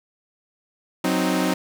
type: chord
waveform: sawtooth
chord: C diminished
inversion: second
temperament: equal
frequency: 185 / 261.6 / 311.1 Hz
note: Gb3 / C4 / Eb4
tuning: 0 / 0 / 0 cents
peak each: -20 / -20 / -20 dBFS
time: 1.04-1.54 s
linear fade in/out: 5 ms
effects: none